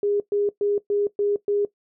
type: tone bursts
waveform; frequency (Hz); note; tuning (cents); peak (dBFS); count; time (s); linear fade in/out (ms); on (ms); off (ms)
sine; 408.7; G#4; -28; -19; 6; 0.03-1.65; 2; 170; 120
effects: noise-tail reverb RT60 0.1 s tail -17 dB re dry